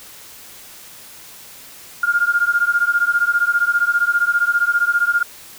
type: beating tone pair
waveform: sine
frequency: 1405 / 1420 Hz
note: F6 / F6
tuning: +10 / +28 cents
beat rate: 15 Hz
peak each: -17 dBFS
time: 2.03-5.23 s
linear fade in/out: 5 ms
effects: white hiss -40 dBFS RMS until 5.58 s